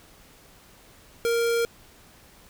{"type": "tone", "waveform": "square", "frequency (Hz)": 466.2, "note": "A#4", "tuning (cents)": 0, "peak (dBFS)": -22, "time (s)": [1.25, 1.65], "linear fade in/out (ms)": 0, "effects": ["pink hiss -53 dBFS RMS until 2.49 s"]}